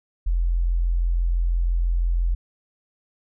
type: tone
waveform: sine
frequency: 43 Hz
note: F1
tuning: 26 cents flat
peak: -18 dBFS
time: 0.26-2.35 s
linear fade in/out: 10 ms
effects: none

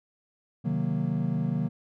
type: chord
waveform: triangle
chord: C half-diminished seventh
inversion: none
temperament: equal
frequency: 130.81 / 155.56 / 185 / 233.1 Hz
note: C3 / Eb3 / Gb3 / Bb3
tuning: 0 / 0 / 0 / 0 cents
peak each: -30 / -27 / -29 / -30 dBFS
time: 0.64-1.69 s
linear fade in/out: 20 ms
effects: none

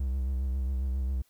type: tone with vibrato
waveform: triangle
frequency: 65.41 Hz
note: C2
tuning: in tune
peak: -25 dBFS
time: 0-1.22 s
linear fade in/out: 5 ms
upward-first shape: sine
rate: 7.4 Hz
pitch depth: 64 cents each way
effects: white hiss -68 dBFS RMS until 1.29 s

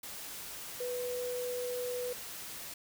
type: tone in noise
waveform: sine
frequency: 493.9 Hz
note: B4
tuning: in tune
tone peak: -34 dBFS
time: 0.8-2.13 s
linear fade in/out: 5 ms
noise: white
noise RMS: -44 dBFS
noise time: 0.03-2.74 s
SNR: +7 dB
effects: none

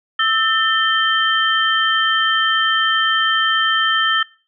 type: tone cluster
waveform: sine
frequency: 1310 / 1795 / 3123 Hz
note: E6 / A6 / G7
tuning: -11 / +34 / -7 cents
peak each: -18 dBFS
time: 0.19-4.23 s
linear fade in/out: 5 ms
effects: noise-tail reverb RT60 0.4 s tail -23 dB re dry

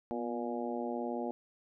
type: harmonic tone with a mistuned harmonic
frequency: 118.8 Hz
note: A#2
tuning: 33 cents sharp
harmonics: 2 / 3 / 4 / 5 / 6 / 7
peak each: -38 / -40 / -41 / -42 / -43 / -43 dBFS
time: 0.11-1.31 s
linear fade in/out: 0 ms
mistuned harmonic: 2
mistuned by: +43 cents
effects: none

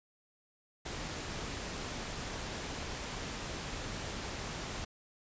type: noise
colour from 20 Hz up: pink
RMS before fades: -40 dBFS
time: 0.85-4.85 s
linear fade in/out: 10 ms
effects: resampled to 16000 Hz

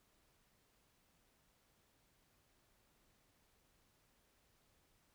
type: silence
effects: pink hiss -75 dBFS RMS until 5.14 s

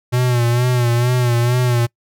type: tone with vibrato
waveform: square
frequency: 121.9 Hz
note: B2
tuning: 22 cents flat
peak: -14 dBFS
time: 0.12-1.87 s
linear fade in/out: 20 ms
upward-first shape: sine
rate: 2.2 Hz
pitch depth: 55 cents each way
effects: noise-tail reverb RT60 0.1 s tail -24 dB re dry

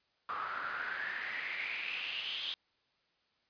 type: noise with band-pass filter sweep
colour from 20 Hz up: pink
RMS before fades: -39 dBFS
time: 0.29-2.54 s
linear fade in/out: 0 ms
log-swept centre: 1200 to 3400 Hz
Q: 6.5
effects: white hiss -75 dBFS RMS until 3.49 s + resampled to 11025 Hz

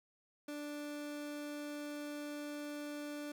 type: tone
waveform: 30% pulse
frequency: 293.7 Hz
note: D4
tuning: in tune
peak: -39 dBFS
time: 0.48-3.32 s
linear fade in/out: 5 ms
effects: none

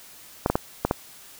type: clicks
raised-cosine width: 1 ms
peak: -6 dBFS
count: 5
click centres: 0.461 / 0.5 / 0.555 / 0.85 / 0.911 s
effects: white hiss -47 dBFS RMS until 1.39 s

